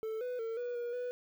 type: tone with pitch steps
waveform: triangle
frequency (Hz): 440.7 / 497.1 / 452.6 / 486.8 / 478.4 / 493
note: A4 / B4 / A4 / B4 / A#4 / B4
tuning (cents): +3 / +11 / +49 / -25 / +45 / -3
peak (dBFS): -33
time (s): 0.03-1.11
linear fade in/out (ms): 0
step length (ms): 180
effects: 10-bit